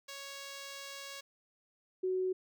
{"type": "tone pair in turn", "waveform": ["5% pulse", "sine"], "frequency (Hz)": [554.4, 371.9], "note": ["C#5", "F#4"], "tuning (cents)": [0, 9], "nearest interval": "perfect fifth", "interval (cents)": 691, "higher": "first", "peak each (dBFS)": [-32, -30], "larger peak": "second", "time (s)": [[0.08, 1.21], [2.03, 2.33]], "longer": "first", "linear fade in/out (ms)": 10, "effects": []}